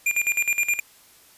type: tone with tremolo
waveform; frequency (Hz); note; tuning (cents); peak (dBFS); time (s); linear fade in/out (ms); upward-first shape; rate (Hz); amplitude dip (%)
square; 2400; D7; +37; -19; 0.06-0.8; 5; square; 9.6; 80
effects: white hiss -53 dBFS RMS until 1.37 s + resampled to 32000 Hz